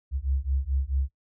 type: beating tone pair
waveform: sine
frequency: 65.41 / 70.01 Hz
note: C2 / C#2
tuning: 0 / +18 cents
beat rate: 4.6 Hz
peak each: -27 dBFS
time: 0.11-1.1 s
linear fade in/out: 50 ms
effects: noise-tail reverb RT60 0.1 s tail -22 dB re dry